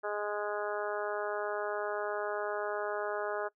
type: harmonic tone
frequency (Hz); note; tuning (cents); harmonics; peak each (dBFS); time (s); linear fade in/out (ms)
207.7; G#3; 0; 2 / 3 / 4 / 5 / 6 / 7 / 8; -37 / -37 / -41 / -44 / -42 / -42 / -45; 0.03-3.49; 20
effects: noise-tail reverb RT60 0.1 s tail -21 dB re dry